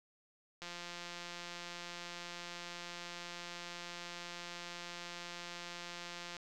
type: click train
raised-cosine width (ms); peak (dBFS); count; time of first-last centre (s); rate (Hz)
0.2; -28; 1001; 0.62-6.367; 174
effects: none